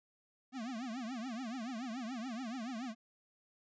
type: tone with vibrato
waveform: square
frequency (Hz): 240.9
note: B3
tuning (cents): -43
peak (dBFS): -40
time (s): 0.52-2.95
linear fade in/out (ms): 50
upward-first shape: triangle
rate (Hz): 7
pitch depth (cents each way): 230
effects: resampled to 16000 Hz